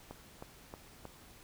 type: click train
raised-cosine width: 1 ms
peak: -30 dBFS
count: 4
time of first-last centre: 0.11-1.053 s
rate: 3.18 Hz
effects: pink hiss -57 dBFS RMS until 1.43 s